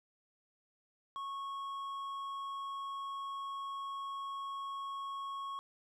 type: tone with hard clipping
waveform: sine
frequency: 1100 Hz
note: C#6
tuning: 14 cents flat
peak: -40 dBFS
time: 1.16-5.59 s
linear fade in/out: 0 ms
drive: 5 dB
effects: none